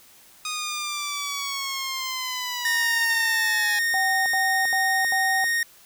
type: linear sweep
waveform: 10% pulse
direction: down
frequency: 1244.5 to 830.6 Hz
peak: -19 dBFS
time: 0.45-3.79 s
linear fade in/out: 2 ms
type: tone with pitch glide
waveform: 45% pulse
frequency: 1839 to 1855 Hz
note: A#6 to A#6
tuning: -24 to -9 cents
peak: -21 dBFS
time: 2.65-5.63 s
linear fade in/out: 2 ms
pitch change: +15 cents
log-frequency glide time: 3.18-5.51 s
type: tone bursts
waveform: sine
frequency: 767 Hz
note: G5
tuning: 38 cents flat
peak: -24 dBFS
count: 4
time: 3.94-5.442 s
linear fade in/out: 0 ms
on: 320 ms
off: 74 ms
effects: white hiss -52 dBFS RMS until 5.85 s